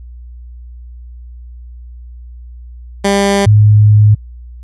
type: tone pair in turn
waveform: 15% pulse / sine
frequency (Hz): 199.3 / 105.58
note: G3 / G#2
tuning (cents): +29 / +29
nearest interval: major seventh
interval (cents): 1100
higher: first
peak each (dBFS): -3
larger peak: neither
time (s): 3.04-3.46 / 3.46-4.15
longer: second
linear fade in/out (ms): 10
effects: added 60 Hz sine -29 dBFS peak until 4.63 s + resampled to 24000 Hz